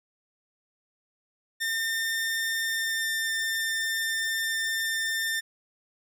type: tone with pitch glide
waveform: sawtooth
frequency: 1808 to 1797.6 Hz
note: A6 to A6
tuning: +47 to +37 cents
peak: -23 dBFS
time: 1.6-5.41 s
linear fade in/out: 20 ms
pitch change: -10 cents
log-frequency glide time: 2.6-3.28 s
effects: none